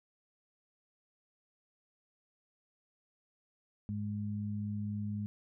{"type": "tone pair together", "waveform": "sine", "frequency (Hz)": [103.83, 207.7], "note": ["G#2", "G#3"], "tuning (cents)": [0, 0], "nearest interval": "octave", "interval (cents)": 1200, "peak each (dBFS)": [-37, -37], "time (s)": [3.89, 5.26], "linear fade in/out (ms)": 0, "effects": []}